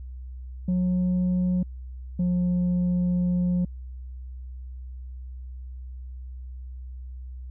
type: tone pair in turn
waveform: sine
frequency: 181.3 / 178.49 Hz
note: F#3 / F3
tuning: -35 / +38 cents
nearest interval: unison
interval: 27 cents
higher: first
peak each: -18 dBFS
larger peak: neither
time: 0.68-1.63 / 2.19-3.65 s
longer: second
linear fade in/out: 5 ms
effects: tanh soft clip ceiling -20 dBFS + added 63 Hz sine -35 dBFS peak until 7.5 s